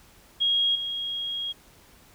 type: tone with level steps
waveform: sine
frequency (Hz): 3279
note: G#7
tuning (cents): -23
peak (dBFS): -20 / -28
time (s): 0.4-1.53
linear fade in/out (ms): 20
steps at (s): 0.75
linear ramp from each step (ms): 5
effects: pink hiss -55 dBFS RMS until 2.14 s